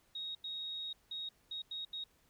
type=tone bursts at uneven times; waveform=sine; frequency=3762 Hz; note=A#7; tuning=15 cents sharp; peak=-39 dBFS; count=6; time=0.15-0.35 / 0.44-0.93 / 1.11-1.29 / 1.51-1.62 / 1.71-1.85 / 1.93-2.04 s; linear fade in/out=5 ms; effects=pink hiss -71 dBFS RMS until 2.29 s